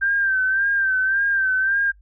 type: tone with vibrato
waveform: sine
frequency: 1568 Hz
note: G6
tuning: in tune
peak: -17 dBFS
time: 0.01-1.92 s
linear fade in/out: 20 ms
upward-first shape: sine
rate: 1.8 Hz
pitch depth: 56 cents each way
effects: noise-tail reverb RT60 0.1 s tail -21 dB re dry + added 50 Hz sine -48 dBFS peak until 2.01 s